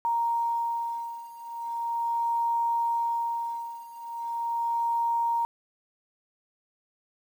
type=beating tone pair; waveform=sine; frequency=932.3 / 932.69 Hz; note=A#5 / A#5; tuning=0 / +1 cents; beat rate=0.39 Hz; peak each=-30 / -28 dBFS; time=0.05-5.45 s; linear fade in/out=0 ms; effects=9-bit